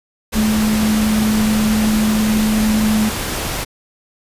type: tone in noise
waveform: sine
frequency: 215.7 Hz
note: A3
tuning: 34 cents flat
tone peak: -13 dBFS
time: 0.35-3.1 s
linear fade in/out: 20 ms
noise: pink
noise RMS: -22 dBFS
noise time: 0.32-3.65 s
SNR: +6 dB
effects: resampled to 32000 Hz